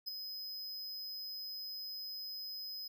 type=tone with ADSR envelope; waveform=square; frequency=5050 Hz; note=D#8; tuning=25 cents sharp; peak=-35 dBFS; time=0.06-2.88 s; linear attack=24 ms; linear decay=4 ms; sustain=-7 dB; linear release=8 ms; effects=none